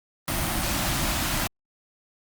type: band-stop noise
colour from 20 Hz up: pink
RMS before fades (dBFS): -26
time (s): 0.28-1.47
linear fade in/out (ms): 0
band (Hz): 360 to 550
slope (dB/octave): 96
effects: Opus 32 kbps